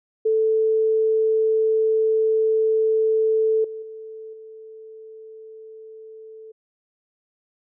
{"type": "tone with level steps", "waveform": "sine", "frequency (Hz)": 440, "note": "A4", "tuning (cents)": 0, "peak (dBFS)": [-16, -30, -34, -38], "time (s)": [0.25, 6.52], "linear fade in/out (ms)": 10, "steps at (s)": [3.64, 3.82, 4.33], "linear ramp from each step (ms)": 5, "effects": []}